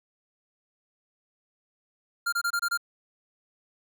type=tone bursts; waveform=square; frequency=1397 Hz; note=F6; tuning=in tune; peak=-25 dBFS; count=6; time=2.26-2.775 s; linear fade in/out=10 ms; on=65 ms; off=25 ms; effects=none